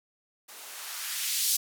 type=noise with band-pass filter sweep; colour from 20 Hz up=violet; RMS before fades=-32 dBFS; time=0.48-1.57 s; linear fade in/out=10 ms; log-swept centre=330 to 5400 Hz; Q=0.94; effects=none